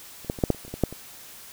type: clicks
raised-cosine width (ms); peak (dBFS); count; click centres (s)
2; -30 / -12 / -23 / -6 / -6 / -30 / -29 / -30 / -19 / -6 / -23; 11; 0.247 / 0.299 / 0.388 / 0.438 / 0.503 / 0.547 / 0.65 / 0.68 / 0.74 / 0.837 / 0.926
effects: white hiss -45 dBFS RMS until 1.52 s